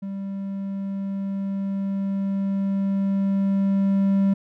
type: tone with level ramp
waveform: triangle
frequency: 196 Hz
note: G3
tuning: in tune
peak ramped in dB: -26 to -14 dBFS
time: 0.02-4.34 s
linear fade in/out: 10 ms
effects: none